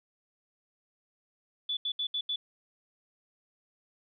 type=tone bursts at uneven times; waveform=sine; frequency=3459 Hz; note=A7; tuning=30 cents flat; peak=-29 dBFS; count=5; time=1.69-1.77 / 1.85-1.92 / 1.99-2.07 / 2.14-2.21 / 2.29-2.36 s; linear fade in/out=5 ms; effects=none